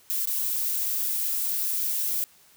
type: noise with dropouts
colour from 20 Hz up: violet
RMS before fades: -27 dBFS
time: 0.1-2.24 s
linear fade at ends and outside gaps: 0 ms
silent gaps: 0.255-0.273 s
effects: white hiss -57 dBFS RMS until 2.56 s